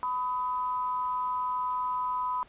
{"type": "tone pair together", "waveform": "sine", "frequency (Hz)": [1000, 1258.2], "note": ["B5", "D#6"], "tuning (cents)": [21, 19], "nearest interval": "major third", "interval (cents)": 398, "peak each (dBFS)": [-28, -36], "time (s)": [0.03, 2.43], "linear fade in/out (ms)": 0, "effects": ["pink hiss -57 dBFS RMS until 2.48 s", "resampled to 8000 Hz"]}